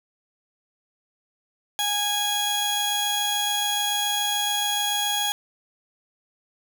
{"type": "tone pair together", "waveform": "sawtooth", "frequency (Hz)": [824, 3323], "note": ["G#5", "G#7"], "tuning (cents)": [-14, 0], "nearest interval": "2 octaves", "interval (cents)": 2414, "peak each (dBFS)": [-23, -21], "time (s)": [1.79, 5.32], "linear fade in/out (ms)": 0, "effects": []}